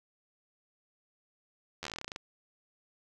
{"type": "slowing click train", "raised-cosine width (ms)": 0.2, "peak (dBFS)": -21, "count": 15, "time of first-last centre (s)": [1.83, 2.161], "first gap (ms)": 11, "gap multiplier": 1.11, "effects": []}